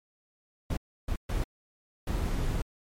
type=noise bursts at uneven times; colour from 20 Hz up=brown; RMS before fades=-29 dBFS; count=4; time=0.7-0.77 / 1.08-1.16 / 1.29-1.44 / 2.07-2.62 s; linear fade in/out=5 ms; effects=MP3 64 kbps